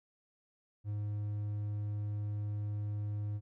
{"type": "tone", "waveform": "triangle", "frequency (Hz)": 104, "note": "G#2", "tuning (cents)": 3, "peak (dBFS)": -32, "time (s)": [0.84, 3.41], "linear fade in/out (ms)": 50, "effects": []}